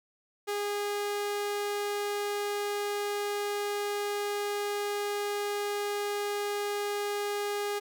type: tone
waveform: sawtooth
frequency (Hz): 410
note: G#4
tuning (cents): -22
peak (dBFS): -26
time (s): 0.47-7.8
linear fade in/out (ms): 20
effects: none